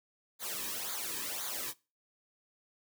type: noise with flanger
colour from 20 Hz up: white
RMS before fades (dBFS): -38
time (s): 0.39-1.74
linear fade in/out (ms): 50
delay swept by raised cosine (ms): 0.36 to 1.46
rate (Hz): 1.9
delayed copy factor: -0.8
effects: noise-tail reverb RT60 0.3 s tail -22 dB re dry